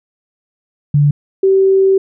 sine tone pair in turn, 145.4 / 385.3 Hz, D3 / G4, -17 / -30 cents, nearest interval octave + perfect fourth, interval 1687 cents, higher second, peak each -7 dBFS, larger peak neither, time 0.94-1.11 / 1.43-1.98 s, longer second, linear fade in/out 5 ms, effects none

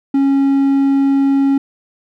triangle tone, 274.9 Hz, C#4, 14 cents flat, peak -8 dBFS, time 0.14-1.58 s, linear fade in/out 5 ms, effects none

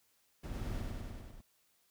brown noise with echo, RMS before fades -41 dBFS, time 0.43-0.82 s, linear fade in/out 10 ms, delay 99 ms, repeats 6, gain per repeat -2 dB, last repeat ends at 1.414 s, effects white hiss -73 dBFS RMS until 1.9 s

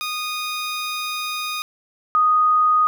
15% pulse / sine tone pair in turn, 1235 / 1242.2 Hz, D#6 / D#6, -13 / -3 cents, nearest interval unison, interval 10 cents, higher second, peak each -18 / -13 dBFS, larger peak second, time 0.01-1.62 / 2.15-2.87 s, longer first, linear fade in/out 0 ms, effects none

